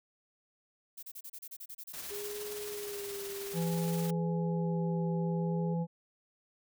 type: noise bursts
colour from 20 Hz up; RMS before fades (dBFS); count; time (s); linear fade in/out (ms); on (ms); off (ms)
violet; -45; 15; 0.97-2.289; 10; 59; 31
type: noise with tremolo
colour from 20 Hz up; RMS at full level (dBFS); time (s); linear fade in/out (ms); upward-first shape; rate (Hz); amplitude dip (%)
white; -42; 1.93-4.11; 10; triangle; 19; 40
type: tone with vibrato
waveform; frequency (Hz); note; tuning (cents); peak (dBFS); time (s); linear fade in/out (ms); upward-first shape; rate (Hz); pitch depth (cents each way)
sine; 407; G#4; -35; -39; 2.1-5.75; 20; sine; 0.59; 40
type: harmonic tone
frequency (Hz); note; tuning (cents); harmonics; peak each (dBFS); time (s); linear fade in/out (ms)
168; E3; +33; 1 / 3 / 5; -30 / -40 / -44; 3.53-5.87; 50
effects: none